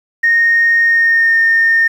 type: tone with pitch glide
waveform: sine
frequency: 1852 to 1825.4 Hz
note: A#6 to A#6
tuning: -12 to -37 cents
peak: -7 dBFS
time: 0.23-1.88 s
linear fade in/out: 10 ms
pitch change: -25 cents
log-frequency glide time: 0.82-1.38 s
effects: tanh soft clip ceiling -3 dBFS + 7-bit